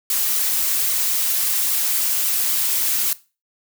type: noise with flanger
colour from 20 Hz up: blue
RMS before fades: -20 dBFS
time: 0.1-3.13 s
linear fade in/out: 2 ms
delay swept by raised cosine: 1.1 to 5.5 ms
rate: 3.7 Hz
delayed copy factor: -0.55
effects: noise-tail reverb RT60 0.3 s tail -18 dB re dry